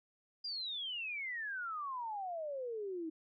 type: exponential sweep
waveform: sine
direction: down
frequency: 4900 to 311.1 Hz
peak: -38 dBFS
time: 0.44-3.1 s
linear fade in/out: 10 ms
effects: none